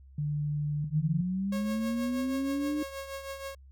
sine tone with pitch glide, 147.9 to 148.93 Hz, D3 to D3, +13 to +25 cents, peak -28 dBFS, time 0.18-1.21 s, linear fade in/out 5 ms, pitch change +12 cents, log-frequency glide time 0.78-1.03 s
sine linear sweep, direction up, 147.6 to 302.7 Hz, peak -28 dBFS, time 0.84-2.83 s, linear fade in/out 5 ms
sawtooth tone with tremolo, 546 Hz, C#5, 26 cents flat, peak -31 dBFS, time 1.52-3.55 s, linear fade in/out 5 ms, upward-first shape triangle, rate 6.3 Hz, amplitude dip 65%
effects added 67 Hz sine -50 dBFS peak until 3.71 s

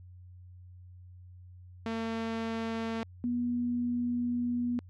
sawtooth / sine tone pair in turn, 226.2 / 242.1 Hz, A3 / B3, +48 / -34 cents, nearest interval minor second, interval 118 cents, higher second, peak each -28 dBFS, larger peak neither, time 1.86-3.03 / 3.24-4.79 s, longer second, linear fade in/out 0 ms, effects added 90 Hz sine -48 dBFS peak until 4.89 s + low-pass 4000 Hz 12 dB/octave

